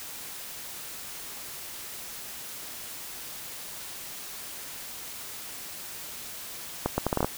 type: accelerating click train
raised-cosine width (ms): 1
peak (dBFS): -10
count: 8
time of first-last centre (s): 6.86-7.246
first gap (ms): 120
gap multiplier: 0.72
effects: white hiss -40 dBFS RMS until 7.37 s